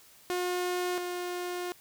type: tone pair in turn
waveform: sawtooth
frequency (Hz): 359 / 356.3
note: F4 / F4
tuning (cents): +48 / +35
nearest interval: unison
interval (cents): 13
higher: first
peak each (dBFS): -25 / -29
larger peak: first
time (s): 0.3-0.98 / 0.98-1.72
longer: second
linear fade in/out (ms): 0
effects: white hiss -57 dBFS RMS until 1.8 s